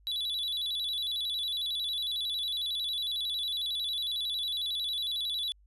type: tone with vibrato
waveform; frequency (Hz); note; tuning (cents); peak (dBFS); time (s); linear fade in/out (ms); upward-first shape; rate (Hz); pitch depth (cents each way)
triangle; 3674; A#7; -26; -29; 0.07-5.52; 0; square; 11; 110
effects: added 50 Hz sine -58 dBFS peak until 5.66 s + resampled to 32000 Hz